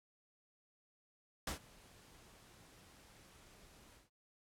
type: noise with ADSR envelope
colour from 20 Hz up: pink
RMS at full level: -38 dBFS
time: 1.47-4.1 s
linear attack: 4 ms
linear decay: 110 ms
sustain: -24 dB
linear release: 150 ms
effects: low-pass 12000 Hz 12 dB/octave